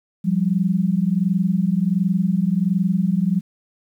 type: tone pair together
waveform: sine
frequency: 174.61 / 195.99 Hz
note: F3 / G3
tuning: 0 / 0 cents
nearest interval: major second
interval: 200 cents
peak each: -19 dBFS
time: 0.24-3.41 s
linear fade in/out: 20 ms
effects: 9-bit